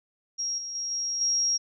sine tone with level steps, 5610 Hz, F8, 7 cents sharp, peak -27 / -33 / -29 / -27 / -22 dBFS, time 0.38-1.58 s, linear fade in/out 20 ms, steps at 0.58 / 0.75 / 0.91 / 1.21 s, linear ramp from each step 2 ms, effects none

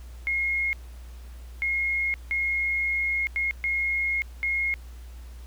sine tone bursts at uneven times, 2153 Hz, C7, 49 cents sharp, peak -23 dBFS, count 6, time 0.27-0.73 / 1.62-2.14 / 2.31-3.27 / 3.36-3.51 / 3.64-4.22 / 4.43-4.74 s, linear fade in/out 0 ms, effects added 60 Hz sine -39 dBFS peak until 5.46 s + pink hiss -55 dBFS RMS until 5.46 s

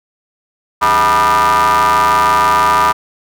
40% pulse ring-modulated tone, 113.3 Hz, A#2, 49 cents flat, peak -5 dBFS, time 0.81-2.93 s, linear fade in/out 20 ms, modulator 1090 Hz, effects none

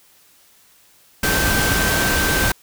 sine tone in noise, 1557 Hz, G6, 12 cents flat, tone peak -21 dBFS, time 1.23-2.52 s, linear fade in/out 5 ms, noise pink, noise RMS -19 dBFS, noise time 1.23-2.52 s, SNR -5 dB, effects white hiss -53 dBFS RMS until 2.62 s

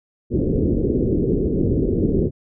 white low-pass noise, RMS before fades -19 dBFS, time 0.3-2.31 s, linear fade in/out 50 ms, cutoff 440 Hz, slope 48 dB/octave, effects none

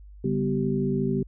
sine tone cluster, 140.5 / 194.4 / 245.9 / 386.8 Hz, C#3 / G3 / B3 / G4, +24 / -14 / -7 / -23 cents, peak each -28 dBFS, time 0.24-1.23 s, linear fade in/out 5 ms, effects added 50 Hz sine -43 dBFS peak until 1.27 s

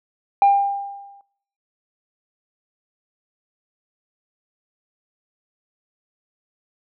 sine tone with exponential decay, 799 Hz, G5, 33 cents sharp, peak -7 dBFS, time 0.42-1.21 s, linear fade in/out 1 ms, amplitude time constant 170 ms, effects noise-tail reverb RT60 0.7 s tail -22 dB re dry + tanh soft clip ceiling -8 dBFS

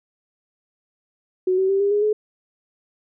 sine tone with pitch steps, 370 / 380.4 / 391.1 / 402.1 / 413.4 / 425 Hz, F#4 / F#4 / G4 / G4 / G#4 / G#4, 0 / +48 / -4 / +44 / -8 / +40 cents, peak -16 dBFS, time 1.47-2.13 s, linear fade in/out 5 ms, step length 110 ms, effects none

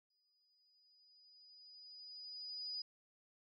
sine tone with exponential growth, 4944 Hz, D#8, 12 cents flat, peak -40 dBFS, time 0.1-2.82 s, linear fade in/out 5 ms, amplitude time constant 590 ms, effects none

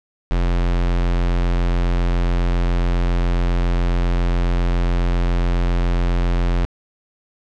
square tone, 43.65 Hz, F1, in tune, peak -16 dBFS, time 0.31-6.65 s, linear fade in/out 0 ms, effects low-pass 4000 Hz 12 dB/octave

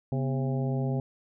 harmonic tone with a mistuned harmonic, 134.3 Hz, C3, 46 cents sharp, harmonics 1 / 2 / 3 / 4 / 5 / 6, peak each -27 / -33 / -37 / -39 / -41 / -43 dBFS, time 0.12-1 s, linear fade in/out 2 ms, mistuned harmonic 2, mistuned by -120 cents, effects none

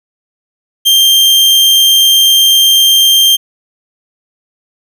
40% pulse tone, 3172 Hz, G7, 20 cents sharp, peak -4 dBFS, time 0.85-3.37 s, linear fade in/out 20 ms, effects none

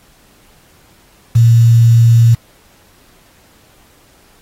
sine tone with quantisation, 116.2 Hz, A#2, 5 cents flat, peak -4 dBFS, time 1.35-2.35 s, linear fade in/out 10 ms, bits 5, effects pink hiss -49 dBFS RMS until 4.41 s + AAC 48 kbps

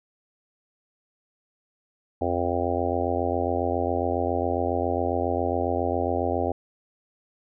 harmonic tone, 87.31 Hz, F2, in tune, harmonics 1 / 3 / 4 / 5 / 6 / 7 / 8 / 9, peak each -31 / -31 / -31 / -31 / -31 / -31 / -31 / -31 dBFS, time 2.21-6.52 s, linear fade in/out 5 ms, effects none

